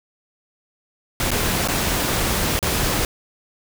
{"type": "noise with dropouts", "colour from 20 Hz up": "pink", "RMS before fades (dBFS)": -21, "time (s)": [1.2, 3.05], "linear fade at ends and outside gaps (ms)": 1, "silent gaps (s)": [[1.306, 1.315], [1.676, 1.685], [2.591, 2.627]], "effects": []}